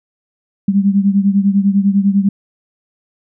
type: beating tone pair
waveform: sine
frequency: 196 / 206 Hz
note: G3 / G#3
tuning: 0 / -14 cents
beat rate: 10 Hz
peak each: -11 / -15 dBFS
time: 0.68-2.29 s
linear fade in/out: 5 ms
effects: none